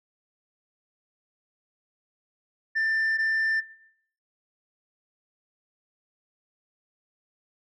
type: tone pair in turn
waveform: sine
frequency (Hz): 1782 / 1782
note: A6 / A6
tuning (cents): +22 / +22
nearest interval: unison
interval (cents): 0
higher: neither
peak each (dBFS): -20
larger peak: neither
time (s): 2.75-3.18 / 3.18-3.61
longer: neither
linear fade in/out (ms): 20
effects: noise-tail reverb RT60 0.7 s tail -21 dB re dry + tanh soft clip ceiling -21 dBFS